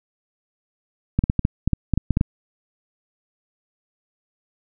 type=clicks; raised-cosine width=5 ms; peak=-5 dBFS; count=12; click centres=1.19 / 1.239 / 1.299 / 1.393 / 1.451 / 1.676 / 1.733 / 1.937 / 1.976 / 2.107 / 2.171 / 2.211 s; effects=none